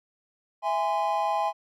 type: chord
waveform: triangle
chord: E augmented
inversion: none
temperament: just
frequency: 659.3 / 824.1 / 1030.1 Hz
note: E5 / G#5 / B#5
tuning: 0 / -14 / -27 cents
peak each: -28 / -24 / -28 dBFS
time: 0.62-1.53 s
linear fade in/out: 50 ms
effects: none